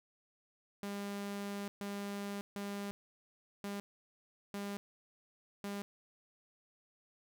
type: tone bursts at uneven times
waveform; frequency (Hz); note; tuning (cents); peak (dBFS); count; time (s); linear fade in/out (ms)
sawtooth; 201.4; G3; +47; -35; 6; 0.83-1.68 / 1.81-2.41 / 2.56-2.91 / 3.64-3.8 / 4.54-4.77 / 5.64-5.82; 0
effects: none